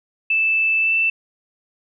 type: tone with pitch glide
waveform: sine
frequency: 2637 to 2660 Hz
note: E7 to E7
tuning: 0 to +15 cents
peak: -15 dBFS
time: 0.3-1.1 s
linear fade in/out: 5 ms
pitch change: +15 cents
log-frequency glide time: 0.8-0.94 s
effects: none